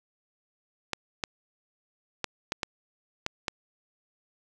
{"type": "clicks", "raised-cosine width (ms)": 0.2, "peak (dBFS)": -11, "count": 7, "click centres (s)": [0.933, 1.238, 2.243, 2.521, 2.632, 3.264, 3.482], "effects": []}